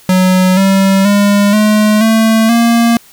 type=tone with pitch steps; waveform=square; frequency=185 / 193.75 / 202.9 / 212.5 / 222.6 / 233.1 Hz; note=F#3 / G3 / G#3 / G#3 / A3 / A#3; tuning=0 / -20 / -40 / +40 / +20 / 0 cents; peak=-7 dBFS; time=0.09-2.97 s; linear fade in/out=2 ms; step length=480 ms; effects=white hiss -42 dBFS RMS until 3.12 s